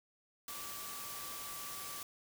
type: tone in noise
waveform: sine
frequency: 1159 Hz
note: D6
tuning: 23 cents flat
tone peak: -50 dBFS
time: 0.48-2.03 s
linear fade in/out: 2 ms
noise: white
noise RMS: -45 dBFS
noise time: 0.48-2.03 s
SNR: -8 dB
effects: none